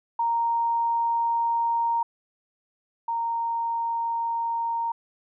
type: tone pair in turn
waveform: sine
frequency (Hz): 930 / 926.3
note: A#5 / A#5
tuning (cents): -4 / -11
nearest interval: unison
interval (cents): 7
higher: first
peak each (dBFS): -21 / -24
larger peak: first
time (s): 0.19-2.03 / 3.08-4.92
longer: neither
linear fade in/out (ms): 5
effects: none